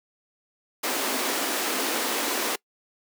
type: high-pass noise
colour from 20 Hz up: pink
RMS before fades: -27 dBFS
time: 0.83-2.56 s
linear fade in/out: 10 ms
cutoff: 240 Hz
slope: 48 dB/octave
effects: noise-tail reverb RT60 0.1 s tail -24 dB re dry